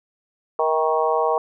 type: harmonic tone with a mistuned harmonic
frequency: 157.4 Hz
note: D#3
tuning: 20 cents sharp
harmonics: 3 / 4 / 5 / 6 / 7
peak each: -22 / -23 / -24 / -25 / -25 dBFS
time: 0.59-1.38 s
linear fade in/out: 2 ms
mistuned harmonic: 4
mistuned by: +20 cents
effects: none